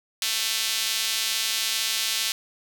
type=tone with high-pass filter; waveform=sawtooth; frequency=222.3 Hz; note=A3; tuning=18 cents sharp; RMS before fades=-26 dBFS; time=0.22-2.32 s; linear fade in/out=2 ms; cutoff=3500 Hz; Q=1.3; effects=none